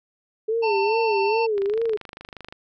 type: tone with vibrato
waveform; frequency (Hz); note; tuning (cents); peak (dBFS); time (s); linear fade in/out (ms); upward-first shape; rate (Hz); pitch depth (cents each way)
sine; 426.2; G#4; +45; -20; 0.48-1.97; 10; sine; 2.4; 140
type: harmonic tone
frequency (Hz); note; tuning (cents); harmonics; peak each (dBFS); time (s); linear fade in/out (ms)
896; A5; +31; 1 / 3 / 5 / 6; -23 / -28 / -37 / -44; 0.62-1.47; 20
type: click train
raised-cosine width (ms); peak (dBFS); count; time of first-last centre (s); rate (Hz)
0.3; -22; 25; 1.58-2.525; 25.4
effects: none